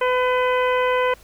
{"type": "harmonic tone with a mistuned harmonic", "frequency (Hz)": 503, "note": "B4", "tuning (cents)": 32, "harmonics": [1, 2, 3, 4, 5, 6], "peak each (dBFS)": [-19, -22, -28, -29, -31, -35], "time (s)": [0.01, 1.14], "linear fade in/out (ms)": 5, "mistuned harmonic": 6, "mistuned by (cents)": 27, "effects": ["added 50 Hz sine -50 dBFS peak until 1.23 s", "pink hiss -50 dBFS RMS until 1.23 s"]}